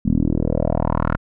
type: tone with low-pass filter sweep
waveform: 10% pulse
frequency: 40.05 Hz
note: E1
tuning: 49 cents flat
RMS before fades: -19 dBFS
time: 0.05-1.17 s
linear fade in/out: 10 ms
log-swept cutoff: 220 to 1500 Hz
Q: 3.3
effects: none